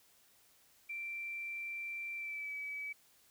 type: tone with pitch glide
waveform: sine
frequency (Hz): 2350 to 2288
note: D7 to D7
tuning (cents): +1 to -46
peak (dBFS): -39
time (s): 0.89-2.93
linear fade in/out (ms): 10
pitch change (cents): -47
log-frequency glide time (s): 2.15-2.54
effects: white hiss -67 dBFS RMS until 3.3 s